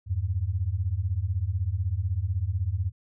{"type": "beating tone pair", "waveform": "sine", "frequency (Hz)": [83.6, 99.6], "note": ["E2", "G2"], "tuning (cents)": [25, 28], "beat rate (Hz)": 16, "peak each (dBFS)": [-28, -27], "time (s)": [0.06, 2.92], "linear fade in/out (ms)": 50, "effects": []}